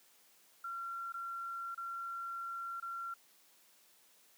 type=tone with dropouts; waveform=sine; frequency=1369 Hz; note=F6; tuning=35 cents flat; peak=-39 dBFS; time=0.64-3.14 s; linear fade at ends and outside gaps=5 ms; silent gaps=1.123-1.14 / 1.747-1.776 / 2.801-2.824 s; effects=white hiss -66 dBFS RMS until 4.37 s + high-pass 200 Hz 12 dB/octave